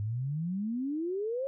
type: exponential sweep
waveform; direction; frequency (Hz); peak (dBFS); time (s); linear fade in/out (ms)
sine; up; 100.3 to 554.4; -30; 0-1.47; 0
effects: none